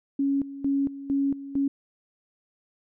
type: tone with tremolo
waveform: sine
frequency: 277.2 Hz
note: C#4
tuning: in tune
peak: -21 dBFS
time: 0.19-1.68 s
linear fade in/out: 5 ms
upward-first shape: square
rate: 2.2 Hz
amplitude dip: 80%
effects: none